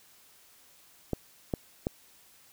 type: clicks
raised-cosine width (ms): 2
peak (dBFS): -15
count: 3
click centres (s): 1.133 / 1.538 / 1.869
effects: white hiss -59 dBFS RMS until 2.52 s